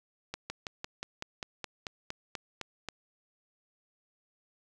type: slowing click train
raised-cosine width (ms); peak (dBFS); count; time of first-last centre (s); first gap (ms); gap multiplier
0.2; -19; 13; 0.34-2.887; 160; 1.05
effects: none